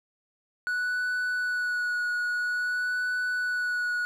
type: tone with vibrato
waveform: triangle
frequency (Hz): 1472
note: F#6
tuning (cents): -9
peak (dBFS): -24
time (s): 0.67-4.05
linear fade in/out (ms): 0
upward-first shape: sine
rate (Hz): 0.5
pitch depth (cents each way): 18
effects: none